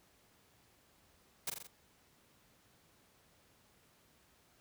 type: noise with echo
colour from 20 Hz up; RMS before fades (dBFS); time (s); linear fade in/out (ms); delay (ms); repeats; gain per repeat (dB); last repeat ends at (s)
white; -37; 1.47-1.5; 5; 43; 4; -4; 1.672
effects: pink hiss -68 dBFS RMS until 4.6 s + high-pass 60 Hz 12 dB/octave